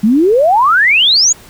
sine exponential sweep, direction up, 199.3 to 7040 Hz, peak -6 dBFS, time 0.03-1.33 s, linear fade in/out 10 ms, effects pink hiss -39 dBFS RMS until 1.49 s

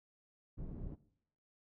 pink low-pass noise, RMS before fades -44 dBFS, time 0.57-0.96 s, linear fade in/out 20 ms, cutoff 240 Hz, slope 12 dB/octave, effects noise-tail reverb RT60 0.7 s tail -19 dB re dry

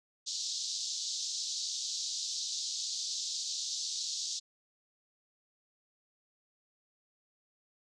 pink band-pass noise, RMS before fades -37 dBFS, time 0.26-4.4 s, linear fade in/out 20 ms, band 3800 to 7000 Hz, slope 48 dB/octave, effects none

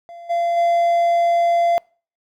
triangle tone with level steps, 686 Hz, F5, 31 cents flat, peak -33 / -15 / -12 dBFS, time 0.09-1.78 s, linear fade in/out 0 ms, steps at 0.29 / 0.56 s, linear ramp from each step 20 ms, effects noise-tail reverb RT60 0.4 s tail -26 dB re dry

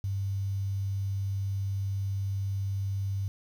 sine tone with quantisation, 98 Hz, G2, in tune, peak -28 dBFS, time 0.04-3.28 s, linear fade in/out 0 ms, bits 9, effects none

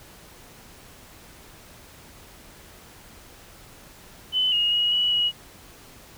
sine tone with pitch steps, 3021 / 2868 / 2896 / 2937 / 2907 Hz, F#7 / F7 / F#7 / F#7 / F#7, +35 / +45 / -38 / -13 / -31 cents, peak -19 dBFS, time 4.32-5.32 s, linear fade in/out 50 ms, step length 200 ms, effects pink hiss -48 dBFS RMS until 6.17 s

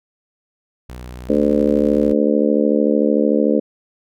sawtooth tone, 61.74 Hz, B1, in tune, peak -27 dBFS, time 0.89-2.13 s, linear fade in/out 5 ms
harmonic tone, 73.42 Hz, D2, in tune, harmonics 3 / 4 / 5 / 6 / 7 / 8, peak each -18 / -18 / -25 / -20 / -19 / -25 dBFS, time 1.29-3.6 s, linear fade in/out 10 ms
effects none

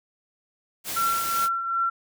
white noise, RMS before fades -31 dBFS, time 0.84-1.49 s, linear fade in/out 50 ms
sine tone with tremolo, 1358 Hz, F6, 49 cents flat, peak -20 dBFS, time 0.96-1.9 s, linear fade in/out 10 ms, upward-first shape triangle, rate 2.6 Hz, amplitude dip 60%
effects none

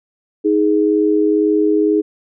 sine tone pair together, 314.5 / 416.5 Hz, D#4 / G#4, +19 / +5 cents, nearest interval perfect fourth, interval 486 cents, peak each -14 dBFS, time 0.44-2.02 s, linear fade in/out 20 ms, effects none

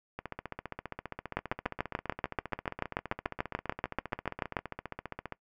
two click trains, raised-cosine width 0.5 ms, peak -14 / -22 dBFS, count 23 / 78, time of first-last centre 1.37-4.568 / 0.19-5.323 s, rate 6.88 / 15 Hz, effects noise-tail reverb RT60 0.1 s tail -21 dB re dry

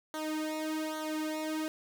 sawtooth tone with flanger, 311.1 Hz, D#4, in tune, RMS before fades -35 dBFS, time 0.14-1.68 s, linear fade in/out 0 ms, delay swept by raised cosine 0.39 to 2.59 ms, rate 1.2 Hz, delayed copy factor -0.9, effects none

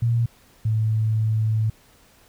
sine tone pair in turn, 117.1 / 109.71 Hz, A#2 / A2, +8 / -5 cents, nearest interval minor second, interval 113 cents, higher first, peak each -17 / -18 dBFS, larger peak first, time 0.02-0.26 / 0.65-1.7 s, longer second, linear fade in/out 5 ms, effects pink hiss -55 dBFS RMS until 2.28 s

